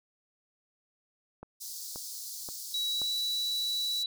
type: click train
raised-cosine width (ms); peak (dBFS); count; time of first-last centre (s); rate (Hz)
1; -29; 4; 1.43-3.017; 1.89
type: high-pass noise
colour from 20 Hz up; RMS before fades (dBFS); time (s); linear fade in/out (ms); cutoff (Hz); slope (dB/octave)
pink; -41; 1.6-4.04; 20; 4300; 48
type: tone with pitch glide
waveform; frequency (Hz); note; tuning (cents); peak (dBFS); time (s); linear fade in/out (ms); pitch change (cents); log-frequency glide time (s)
sine; 3900 to 3936; B7 to B7; -23 to -7; -29; 2.74-4.06; 2; +16; 2.89-3.12
effects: none